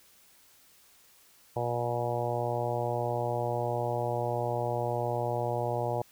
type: harmonic tone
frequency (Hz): 120.1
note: B2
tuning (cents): -48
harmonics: 1 / 2 / 3 / 4 / 5 / 6 / 7 / 8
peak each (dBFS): -34 / -45 / -38 / -35 / -34 / -36 / -36 / -42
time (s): 1.56-6.02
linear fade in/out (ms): 5
effects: white hiss -60 dBFS RMS until 6.11 s